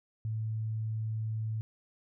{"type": "tone", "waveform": "sine", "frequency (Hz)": 110, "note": "A2", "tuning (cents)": 0, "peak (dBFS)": -31, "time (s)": [0.25, 1.61], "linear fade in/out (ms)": 0, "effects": []}